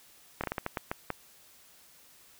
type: slowing click train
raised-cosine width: 0.5 ms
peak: -16 dBFS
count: 9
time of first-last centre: 0.41-1.103 s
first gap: 27 ms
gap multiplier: 1.32
effects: white hiss -58 dBFS RMS until 2.39 s